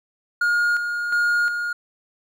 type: tone with tremolo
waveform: triangle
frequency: 1426 Hz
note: F6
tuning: 36 cents sharp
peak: -15 dBFS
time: 0.41-1.73 s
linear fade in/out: 5 ms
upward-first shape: square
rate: 1.4 Hz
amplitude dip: 50%
effects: none